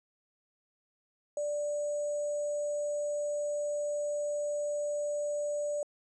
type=tone with sample-and-hold; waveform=sine; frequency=587.3 Hz; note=D5; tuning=in tune; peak=-30 dBFS; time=1.37-5.83 s; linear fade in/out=2 ms; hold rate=7350 Hz; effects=resampled to 24000 Hz